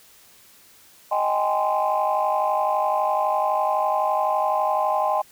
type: chord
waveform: sine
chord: Ab major seventh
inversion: second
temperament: just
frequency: 623 / 778.7 / 830.6 / 1038.3 Hz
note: Eb5 / G5 / Ab5 / C6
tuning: +2 / -12 / 0 / -14 cents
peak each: -24 dBFS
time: 1.11-5.22 s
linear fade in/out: 10 ms
effects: tanh soft clip ceiling -11 dBFS + white hiss -52 dBFS RMS until 5.31 s